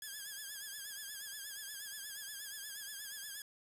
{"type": "tone with vibrato", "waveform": "5% pulse", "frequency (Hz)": 1661.2, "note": "G#6", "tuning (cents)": 0, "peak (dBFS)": -33, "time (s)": [0.02, 3.42], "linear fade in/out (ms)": 2, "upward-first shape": "triangle", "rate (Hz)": 8.4, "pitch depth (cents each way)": 96, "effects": ["resampled to 32000 Hz", "10-bit"]}